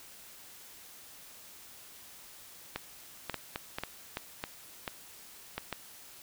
clicks, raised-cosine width 0.3 ms, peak -18 dBFS, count 11, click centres 2.76 / 3.297 / 3.343 / 3.559 / 3.785 / 3.836 / 4.171 / 4.439 / 4.878 / 5.58 / 5.727 s, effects white hiss -52 dBFS RMS until 6.22 s

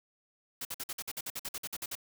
white noise bursts, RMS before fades -38 dBFS, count 15, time 0.61-1.953 s, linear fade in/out 5 ms, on 41 ms, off 52 ms, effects none

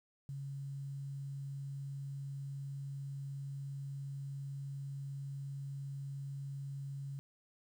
sine tone with quantisation, 138.59 Hz, C#3, in tune, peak -40 dBFS, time 0.29-7.19 s, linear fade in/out 0 ms, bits 11, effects none

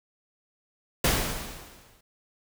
pink noise with exponential decay, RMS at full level -21 dBFS, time 1.04-2.01 s, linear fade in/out 5 ms, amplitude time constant 210 ms, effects none

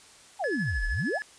sine exponential two-way sweep, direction down then up, 888 to 33.67 to 888 Hz, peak -27 dBFS, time 0.39-1.19 s, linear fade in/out 20 ms, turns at 0.86 s
triangle tone with tremolo, 1711 Hz, A6, 49 cents flat, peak -27 dBFS, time 0.44-1.22 s, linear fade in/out 0 ms, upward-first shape sine, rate 13 Hz, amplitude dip 50%
effects white hiss -53 dBFS RMS until 1.38 s + resampled to 22050 Hz

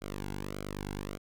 sawtooth tone with flanger, 49.51 Hz, G1, 18 cents sharp, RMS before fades -39 dBFS, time 0.01-1.18 s, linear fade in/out 20 ms, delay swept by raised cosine 1.1 to 1.66 ms, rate 1.7 Hz, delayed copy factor -0.95, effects none

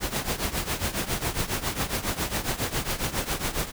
pink noise with tremolo, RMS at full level -25 dBFS, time 0-3.72 s, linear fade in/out 50 ms, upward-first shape triangle, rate 7.3 Hz, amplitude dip 85%, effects none

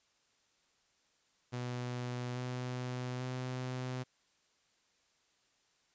sawtooth tone with pitch steps, 123.47 / 125.41 / 127.38 Hz, B2 / B2 / C3, 0 / +27 / -46 cents, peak -33 dBFS, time 1.52-4.04 s, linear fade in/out 20 ms, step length 840 ms, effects white hiss -73 dBFS RMS until 5.94 s + resampled to 16000 Hz

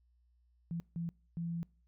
sine tone bursts at uneven times, 168.8 Hz, E3, 41 cents sharp, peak -35 dBFS, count 3, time 0.71-0.8 / 0.96-1.09 / 1.37-1.63 s, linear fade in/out 0 ms, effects noise-tail reverb RT60 0.4 s tail -25 dB re dry + added 60 Hz sine -67 dBFS peak until 1.87 s

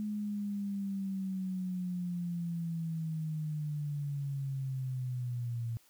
sine linear sweep, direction down, 211.7 to 114.8 Hz, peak -33 dBFS, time 0-5.77 s, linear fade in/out 0 ms, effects white hiss -65 dBFS RMS until 5.89 s

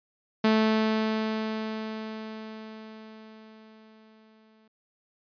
sawtooth tone with exponential decay, 218.7 Hz, A3, 10 cents flat, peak -15 dBFS, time 0.44-4.68 s, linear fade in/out 5 ms, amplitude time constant 920 ms, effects resampled to 11025 Hz

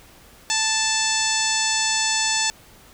harmonic tone, 880 Hz, A5, in tune, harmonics 1 / 2 / 3 / 4 / 5 / 6 / 7 / 8 / 9, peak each -28 / -28 / -28 / -28 / -28 / -28 / -28 / -28 / -28 dBFS, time 0.5-2.5 s, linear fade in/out 0 ms, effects pink hiss -49 dBFS RMS until 2.93 s

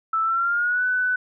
sine tone with pitch glide, 1318.5 to 1497.2 Hz, E6 to F#6, 0 to +20 cents, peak -19 dBFS, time 0.13-1.16 s, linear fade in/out 5 ms, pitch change +220 cents, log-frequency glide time 0.23-0.84 s, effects none

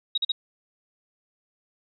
sine tone bursts, 3801 Hz, A#7, 33 cents sharp, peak -21 dBFS, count 3, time 0.15-0.32 s, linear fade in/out 5 ms, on 28 ms, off 43 ms, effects none

